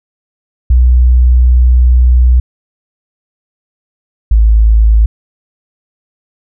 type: tone pair in turn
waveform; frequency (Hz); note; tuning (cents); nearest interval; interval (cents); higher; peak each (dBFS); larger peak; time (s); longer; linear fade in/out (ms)
sine; 61.74 / 54.48; B1 / A1; 0 / -16; major second; 216; first; -3; neither; 0.7-2.4 / 4.31-5.06; first; 5
effects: none